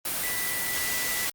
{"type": "tone in noise", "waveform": "sine", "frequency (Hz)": 1975.5, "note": "B6", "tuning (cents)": 0, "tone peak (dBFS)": -32, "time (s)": [0.23, 1.27], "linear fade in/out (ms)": 5, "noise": "white", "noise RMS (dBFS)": -29, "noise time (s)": [0.05, 1.3], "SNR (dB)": -6, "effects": ["Opus 32 kbps"]}